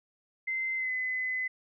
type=tone with pitch glide; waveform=sine; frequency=2071 to 2025 Hz; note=C7 to B6; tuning=-18 to +43 cents; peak=-29 dBFS; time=0.47-1.48 s; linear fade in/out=10 ms; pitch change=-39 cents; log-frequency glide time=0.76-0.91 s; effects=none